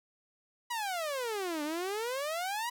sawtooth exponential two-way sweep, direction down then up, 987.8 to 290 to 987.8 Hz, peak -29 dBFS, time 0.7-2.7 s, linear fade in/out 10 ms, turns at 1.63 s, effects none

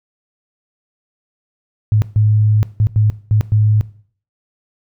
sine tone bursts at uneven times, 106.7 Hz, G#2, 47 cents sharp, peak -9 dBFS, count 6, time 1.92-2.02 / 2.16-2.63 / 2.8-2.87 / 2.96-3.1 / 3.31-3.41 / 3.52-3.81 s, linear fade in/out 0 ms, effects noise-tail reverb RT60 0.5 s tail -18 dB re dry

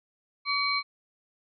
sine tone cluster, 1140 / 2260 / 4133 Hz, C#6 / C#7 / C8, +48 / +33 / -22 cents, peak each -29 dBFS, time 0.45-0.83 s, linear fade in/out 50 ms, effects none

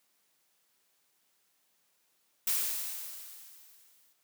blue noise with exponential decay, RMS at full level -28 dBFS, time 2.47-4.13 s, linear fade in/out 5 ms, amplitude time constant 360 ms, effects white hiss -73 dBFS RMS until 4.23 s + high-pass 150 Hz 12 dB/octave

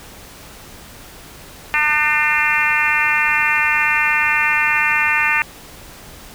harmonic tone, 300.7 Hz, D4, 41 cents sharp, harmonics 3 / 4 / 5 / 6 / 7 / 8 / 9, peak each -24 / -24 / -23 / -19 / -21 / -20 / -22 dBFS, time 1.74-5.42 s, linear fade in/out 0 ms, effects pink hiss -39 dBFS RMS until 6.34 s

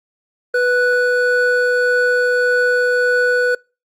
triangle tone pair together, 493.7 / 1479.4 Hz, B4 / F#6, -1 / -1 cents, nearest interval octave + perfect fifth, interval 1900 cents, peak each -13 / -14 dBFS, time 0.54-3.55 s, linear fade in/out 5 ms, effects noise-tail reverb RT60 0.3 s tail -26 dB re dry + Opus 32 kbps

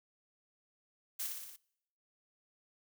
blue noise with echo, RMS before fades -38 dBFS, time 1.19-1.27 s, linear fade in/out 10 ms, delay 59 ms, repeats 5, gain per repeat -3 dB, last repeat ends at 1.565 s, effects noise-tail reverb RT60 0.8 s tail -25 dB re dry

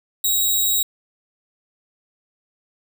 5% pulse tone, 3822 Hz, A#7, 43 cents sharp, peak -9 dBFS, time 0.24-0.83 s, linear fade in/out 5 ms, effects none

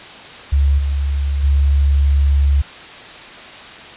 sine tone with level steps, 70.2 Hz, C#2, 22 cents sharp, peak -10 / -15 / -10 dBFS, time 0.52-2.62 s, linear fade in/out 10 ms, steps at 0.78 / 1.43 s, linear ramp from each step 10 ms, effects white hiss -35 dBFS RMS until 3.96 s + resampled to 8000 Hz

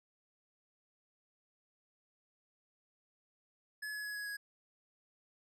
square tone with pitch steps, 1705 / 1694.2 / 1683.5 / 1672.8 / 1662.2 Hz, G#6 / G#6 / G#6 / G#6 / G#6, +45 / +34 / +23 / +12 / +1 cents, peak -40 dBFS, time 3.82-4.37 s, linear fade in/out 10 ms, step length 110 ms, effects resampled to 32000 Hz

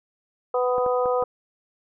harmonic tone, 249.4 Hz, B3, 17 cents sharp, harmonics 2 / 3 / 4 / 5, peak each -21 / -28 / -30 / -29 dBFS, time 0.54-1.24 s, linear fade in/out 5 ms
clicks, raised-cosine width 1 ms, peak -20 dBFS, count 4, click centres 0.782 / 0.863 / 1.058 / 1.225 s
effects none

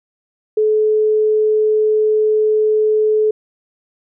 sine tone, 430 Hz, A4, 40 cents flat, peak -11 dBFS, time 0.57-3.31 s, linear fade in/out 5 ms, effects none

